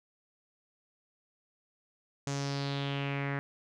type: tone with low-pass filter sweep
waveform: sawtooth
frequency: 140 Hz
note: C#3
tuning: 18 cents sharp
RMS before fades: -34 dBFS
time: 2.27-3.39 s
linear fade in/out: 0 ms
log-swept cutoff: 6800 to 1800 Hz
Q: 3.7
effects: none